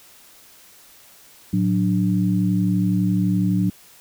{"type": "tone cluster", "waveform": "sine", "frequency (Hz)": [111.3, 183.2, 293.3], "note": ["A2", "F#3", "D4"], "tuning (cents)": [20, -17, -2], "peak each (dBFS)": [-23, -18, -25], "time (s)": [1.53, 3.7], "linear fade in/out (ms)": 5, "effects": ["white hiss -49 dBFS RMS until 4 s"]}